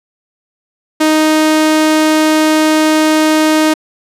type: tone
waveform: sawtooth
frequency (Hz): 311.1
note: D#4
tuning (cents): 0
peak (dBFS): -4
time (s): 1-3.74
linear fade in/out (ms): 10
effects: low-pass 12000 Hz 12 dB/octave